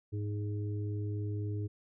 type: harmonic tone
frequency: 103.83 Hz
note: G#2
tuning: in tune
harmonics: 1 / 3 / 4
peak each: -33 / -43 / -45 dBFS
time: 0.12-1.68 s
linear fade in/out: 20 ms
effects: none